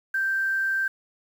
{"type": "tone with quantisation", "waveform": "sine", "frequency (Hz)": 1568, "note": "G6", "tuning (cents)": 0, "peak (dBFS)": -22, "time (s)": [0.14, 0.88], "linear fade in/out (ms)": 5, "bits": 8, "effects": []}